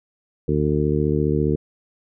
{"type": "harmonic tone", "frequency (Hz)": 74.8, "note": "D2", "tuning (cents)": 32, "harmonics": [1, 2, 3, 4, 5, 6], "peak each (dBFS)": [-26, -22, -26, -25, -24, -25], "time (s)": [0.48, 1.56], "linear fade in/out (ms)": 5, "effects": []}